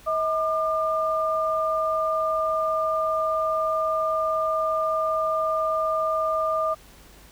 sine tone pair together, 637 / 1202.5 Hz, D#5 / D6, +41 / +41 cents, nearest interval major seventh, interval 1100 cents, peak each -24 dBFS, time 0.06-6.75 s, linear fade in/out 20 ms, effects added 50 Hz sine -53 dBFS peak until 7.31 s + pink hiss -51 dBFS RMS until 7.31 s

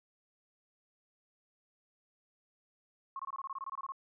sine tone bursts, 1084 Hz, C#6, 39 cents flat, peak -37 dBFS, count 14, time 3.16-3.921 s, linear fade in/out 2 ms, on 33 ms, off 23 ms, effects none

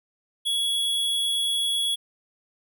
square tone, 3358 Hz, G#7, 18 cents sharp, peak -23 dBFS, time 0.45-1.96 s, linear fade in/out 20 ms, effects none

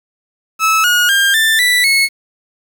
30% pulse tone with pitch steps, 1301 / 1443.5 / 1601.7 / 1777.2 / 1971.9 / 2188 Hz, E6 / F#6 / G6 / A6 / B6 / C#7, -23 / -43 / +37 / +17 / -3 / -23 cents, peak -7 dBFS, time 0.59-2.09 s, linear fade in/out 50 ms, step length 250 ms, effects 7-bit

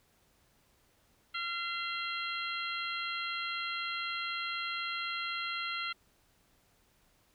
harmonic tone with a mistuned harmonic, 686 Hz, F5, 31 cents flat, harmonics 2 / 3 / 4 / 5 / 6, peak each -38 / -40 / -41 / -42 / -43 dBFS, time 1.34-5.93 s, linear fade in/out 10 ms, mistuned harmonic 5, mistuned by -94 cents, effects pink hiss -69 dBFS RMS until 7.34 s

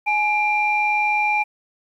sine tone pair together, 841 / 2377 Hz, G#5 / D7, +22 / +20 cents, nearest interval octave + tritone, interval 1798 cents, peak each -19 dBFS, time 0.06-1.44 s, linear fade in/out 20 ms, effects tanh soft clip ceiling -9 dBFS + 9-bit

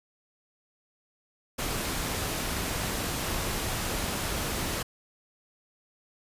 pink noise, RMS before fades -31 dBFS, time 1.58-4.83 s, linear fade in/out 10 ms
clicks, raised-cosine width 5 ms, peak -23 dBFS, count 3, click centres 2.76 / 3.501 / 4.041 s
effects resampled to 32000 Hz

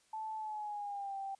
sine tone with pitch glide, 874 to 783.2 Hz, A5 to G5, -12 to -2 cents, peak -38 dBFS, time 0.13-1.35 s, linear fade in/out 5 ms, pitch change -190 cents, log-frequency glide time 0.36-1.16 s, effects white hiss -70 dBFS RMS until 1.39 s + resampled to 22050 Hz

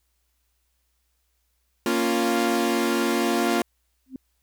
sawtooth chord, Bb minor, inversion none, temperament equal, 233.1 / 277.2 / 349.2 Hz, Bb3 / Db4 / F4, 0 / 0 / 0 cents, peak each -21 / -23 / -20 dBFS, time 1.86-3.62 s, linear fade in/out 2 ms
sine tone with exponential growth, 261.6 Hz, C4, in tune, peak -28 dBFS, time 4.06-4.16 s, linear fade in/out 2 ms, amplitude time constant 21 ms
effects added 60 Hz sine -70 dBFS peak until 4.42 s + white hiss -73 dBFS RMS until 4.42 s

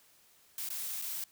blue noise with dropouts, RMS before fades -38 dBFS, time 0.58-1.24 s, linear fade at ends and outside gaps 2 ms, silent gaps 0.689-0.702 / 1.017-1.021 s, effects white hiss -64 dBFS RMS until 1.31 s

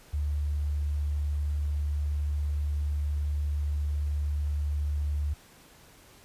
sine tone, 73.42 Hz, D2, in tune, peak -26 dBFS, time 0.13-5.34 s, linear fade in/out 10 ms, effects pink hiss -55 dBFS RMS until 6.24 s + resampled to 32000 Hz

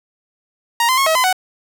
sawtooth tone with pitch steps, 936 / 1033 / 1089 / 640 / 1019 / 744 Hz, A#5 / C6 / C#6 / D#5 / C6 / F#5, +7 / -22 / -31 / +49 / -46 / +9 cents, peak -9 dBFS, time 0.8-1.328 s, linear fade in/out 2 ms, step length 88 ms, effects none

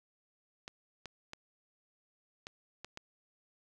clicks, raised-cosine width 0.2 ms, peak -26 dBFS, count 6, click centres 0.679 / 1.057 / 1.334 / 2.469 / 2.846 / 2.974 s, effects none

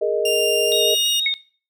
sine chord, Ab suspended second, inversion none, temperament equal, 415.3 / 466.2 / 622.3 Hz, Ab4 / Bb4 / Eb5, 0 / 0 / 0 cents, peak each -22 dBFS, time 0.01-0.95 s, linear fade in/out 10 ms
sawtooth tone with pitch glide, 2794 to 2858 Hz, F7 to F7, 0 to +39 cents, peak -17 dBFS, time 0.25-1.2 s, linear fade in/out 5 ms, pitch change +39 cents, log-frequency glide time 0.64-0.98 s
sine tone with vibrato, 3729 Hz, A#7, in tune, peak -19 dBFS, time 0.72-1.34 s, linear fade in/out 0 ms, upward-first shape sine, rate 6.2 Hz, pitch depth 19 cents each way
sine tone with exponential decay, 2200 Hz, C#7, 14 cents flat, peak -15 dBFS, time 1.26-1.4 s, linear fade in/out 2 ms, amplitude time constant 29 ms
effects noise-tail reverb RT60 0.4 s tail -20 dB re dry

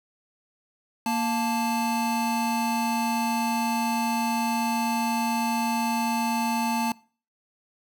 square tone pair together, 233.1 / 880 Hz, A#3 / A5, 0 / 0 cents, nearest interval octave + major seventh, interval 2300 cents, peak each -27 dBFS, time 1.06-6.92 s, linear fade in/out 2 ms, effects noise-tail reverb RT60 0.4 s tail -22 dB re dry

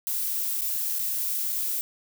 violet noise with dropouts, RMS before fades -28 dBFS, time 0.07-1.81 s, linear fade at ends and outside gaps 0 ms, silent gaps 0.61-0.618 / 0.987-0.993 / 1.523-1.527 s, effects none

